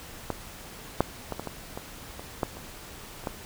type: clicks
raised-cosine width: 1 ms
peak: -14 / -6 / -17 / -19 / -19 / -20 / -25 / -11 / -28 / -29 / -15 dBFS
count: 11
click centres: 0.303 / 1.006 / 1.323 / 1.396 / 1.473 / 1.775 / 2.195 / 2.432 / 2.57 / 3.239 / 3.272 s
effects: pink hiss -44 dBFS RMS until 3.45 s